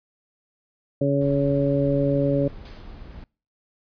harmonic tone, 140.5 Hz, C#3, 24 cents sharp, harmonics 1 / 2 / 3 / 4, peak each -23 / -23 / -27 / -23 dBFS, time 1.01-2.48 s, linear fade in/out 5 ms
brown noise, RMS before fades -39 dBFS, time 1.21-3.24 s, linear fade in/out 2 ms
white noise with exponential decay, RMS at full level -43 dBFS, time 2.65-3.25 s, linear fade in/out 5 ms, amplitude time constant 130 ms
effects noise-tail reverb RT60 0.4 s tail -26 dB re dry + resampled to 11025 Hz

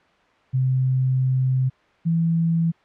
sine tone pair in turn, 130 / 165.79 Hz, C3 / E3, -11 / +10 cents, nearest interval major third, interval 421 cents, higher second, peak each -17 dBFS, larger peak neither, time 0.53-1.7 / 2.05-2.72 s, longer first, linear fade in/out 20 ms, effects white hiss -57 dBFS RMS until 2.84 s + low-pass 2000 Hz 12 dB/octave

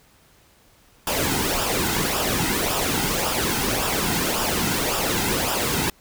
pink noise with flanger, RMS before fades -23 dBFS, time 1.07-5.9 s, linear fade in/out 2 ms, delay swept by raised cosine 0.47 to 1.77 ms, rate 1.8 Hz, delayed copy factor -0.6, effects pink hiss -56 dBFS RMS until 6 s

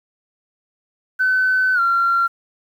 sine tone with pitch glide, 1516 to 1374.2 Hz, F#6 to F6, +42 to -28 cents, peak -13 dBFS, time 1.19-2.28 s, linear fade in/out 20 ms, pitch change -170 cents, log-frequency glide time 1.74-1.8 s, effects tanh soft clip ceiling -9 dBFS + 8-bit

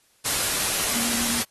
sine tone in noise, 234.9 Hz, A#3, 13 cents sharp, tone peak -31 dBFS, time 0.94-1.42 s, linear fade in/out 20 ms, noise white, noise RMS -24 dBFS, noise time 0.24-1.44 s, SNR -10 dB, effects white hiss -62 dBFS RMS until 1.5 s + AAC 32 kbps

